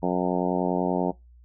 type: harmonic tone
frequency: 90.3 Hz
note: F#2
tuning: 42 cents flat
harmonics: 2 / 3 / 4 / 5 / 6 / 7 / 8 / 9 / 10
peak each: -27 / -29 / -30 / -31 / -32 / -32 / -33 / -34 / -34 dBFS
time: 0.02-1.12 s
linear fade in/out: 20 ms
effects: noise-tail reverb RT60 0.2 s tail -23 dB re dry + added 60 Hz sine -49 dBFS peak until 1.44 s